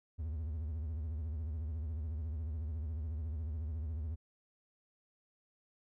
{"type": "tone with vibrato", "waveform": "triangle", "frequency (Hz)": 78, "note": "D#2", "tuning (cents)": 5, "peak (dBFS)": -34, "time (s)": [0.18, 4.16], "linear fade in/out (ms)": 20, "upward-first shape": "sine", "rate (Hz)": 14, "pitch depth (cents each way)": 150, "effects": []}